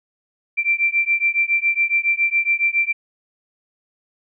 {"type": "beating tone pair", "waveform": "sine", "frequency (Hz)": [2349, 2356.2], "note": ["D7", "D7"], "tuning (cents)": [0, 5], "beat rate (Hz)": 7.2, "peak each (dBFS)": -19, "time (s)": [0.57, 2.93], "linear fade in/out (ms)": 20, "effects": []}